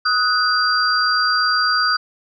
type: tone cluster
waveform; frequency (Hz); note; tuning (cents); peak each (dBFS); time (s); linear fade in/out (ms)
sine; 1259 / 1479 / 4742; D#6 / F#6 / D8; +20 / -1 / +16; -19; 0.05-1.97; 10
effects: none